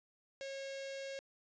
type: tone with notch filter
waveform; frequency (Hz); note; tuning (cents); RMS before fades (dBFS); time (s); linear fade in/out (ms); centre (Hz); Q
sawtooth; 545; C#5; -29; -44; 0.41-1.19; 0; 1100; 2
effects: resampled to 16000 Hz